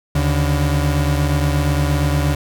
35% pulse tone pair together, 76 / 143.47 Hz, D#2 / D3, -40 / -40 cents, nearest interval major seventh, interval 1100 cents, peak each -16 dBFS, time 0.15-2.35 s, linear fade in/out 5 ms, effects none

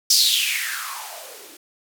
violet noise with band-pass filter sweep, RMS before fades -23 dBFS, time 0.1-1.57 s, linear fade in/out 5 ms, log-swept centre 5300 to 300 Hz, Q 5.9, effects none

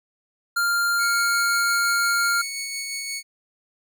square tone, 1396.9 Hz, F6, in tune, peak -20 dBFS, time 0.56-2.42 s, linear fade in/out 10 ms
15% pulse tone with tremolo, 2217 Hz, C#7, in tune, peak -21 dBFS, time 0.98-3.23 s, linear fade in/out 50 ms, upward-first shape sine, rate 5.7 Hz, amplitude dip 25%
effects none

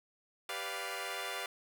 10% pulse chord, G dominant seventh, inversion none, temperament equal with one note detuned, 392 / 493.9 / 582.3 / 698.5 Hz, G4 / B4 / D5 / F5, 0 / 0 / -15 / 0 cents, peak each -36 / -35 / -36 / -33 dBFS, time 0.49-1.46 s, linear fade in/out 2 ms, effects none

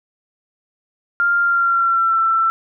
sine tone with pitch glide, 1396.9 to 1337.7 Hz, F6 to E6, 0 to +25 cents, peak -13 dBFS, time 1.2-2.5 s, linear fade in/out 0 ms, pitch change -75 cents, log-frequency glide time 1.41-2.2 s, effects none

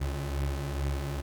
30% pulse beating tone pair, 69.3 / 71.6 Hz, C#2 / D2, 0 / -43 cents, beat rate 2.3 Hz, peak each -28 / -33 dBFS, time 0-1.22 s, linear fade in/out 20 ms, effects none

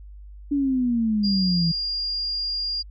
sine exponential sweep, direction down, 290.2 to 163.2 Hz, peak -19 dBFS, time 0.51-1.72 s, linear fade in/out 10 ms
sine tone, 4816 Hz, D8, 43 cents sharp, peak -24 dBFS, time 1.23-2.83 s, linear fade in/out 20 ms
effects added 50 Hz sine -39 dBFS peak until 2.9 s

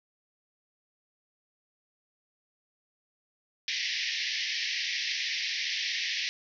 pink band-pass noise, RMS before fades -32 dBFS, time 3.68-6.29 s, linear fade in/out 0 ms, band 1800 to 5800 Hz, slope 96 dB/octave, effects none

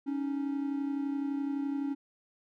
triangle tone pair together, 278 / 309.8 Hz, C#4 / D#4, +5 / -7 cents, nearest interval major second, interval 188 cents, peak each -29 / -36 dBFS, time 0.06-1.95 s, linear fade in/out 20 ms, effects none

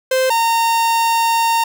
45% pulse tone pair in turn, 520 / 918.5 Hz, C5 / A#5, -11 / -26 cents, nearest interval minor seventh, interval 985 cents, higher second, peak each -13 dBFS, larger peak neither, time 0.11-0.3 / 0.3-1.64 s, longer second, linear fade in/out 5 ms, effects none

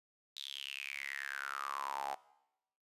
sawtooth tone with high-pass filter sweep, 69.3 Hz, C#2, in tune, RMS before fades -42 dBFS, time 0.36-2.15 s, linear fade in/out 10 ms, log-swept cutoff 3800 to 770 Hz, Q 9.2, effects noise-tail reverb RT60 0.9 s tail -20 dB re dry + resampled to 32000 Hz

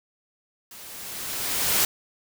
white noise with level ramp, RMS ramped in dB -44 to -20 dBFS, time 0.71-1.85 s, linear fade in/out 2 ms, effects none

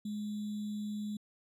sine tone with sample-and-hold, 209.6 Hz, G#3, 16 cents sharp, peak -35 dBFS, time 0.05-1.17 s, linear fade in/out 5 ms, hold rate 3675 Hz, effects resampled to 32000 Hz

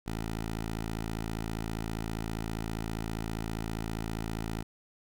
10% pulse tone, 55 Hz, A1, in tune, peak -25 dBFS, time 0.06-4.63 s, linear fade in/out 10 ms, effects none

